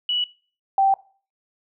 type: tone pair in turn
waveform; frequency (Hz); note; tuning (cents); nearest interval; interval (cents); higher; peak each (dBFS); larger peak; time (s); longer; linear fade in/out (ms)
sine; 2943 / 779.5; F#7 / G5; -10 / -10; octave + major seventh; 2300; first; -20 / -14; second; 0.09-0.24 / 0.78-0.94; second; 2
effects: noise-tail reverb RT60 0.4 s tail -20 dB re dry